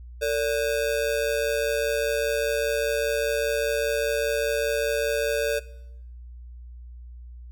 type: ring-modulated tone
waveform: square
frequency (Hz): 515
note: C5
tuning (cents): -28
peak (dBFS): -20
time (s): 0.21-5.6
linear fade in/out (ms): 20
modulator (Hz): 62.5
effects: noise-tail reverb RT60 0.8 s tail -19 dB re dry + added 60 Hz sine -39 dBFS peak until 7.51 s